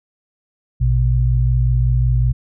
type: tone pair together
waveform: sine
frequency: 58.05 / 123.47 Hz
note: A#1 / B2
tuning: -7 / 0 cents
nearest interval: octave + minor second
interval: 1307 cents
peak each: -15 dBFS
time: 0.8-2.33 s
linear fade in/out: 20 ms
effects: none